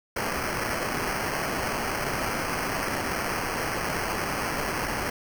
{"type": "noise with sample-and-hold", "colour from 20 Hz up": "white", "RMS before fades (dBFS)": -29, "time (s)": [0.16, 5.1], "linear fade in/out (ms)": 5, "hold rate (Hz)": 3675, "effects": []}